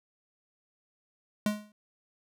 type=tone with exponential decay; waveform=square; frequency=210 Hz; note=G#3; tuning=19 cents sharp; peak=-23 dBFS; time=1.46-1.72 s; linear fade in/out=2 ms; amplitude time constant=56 ms; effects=none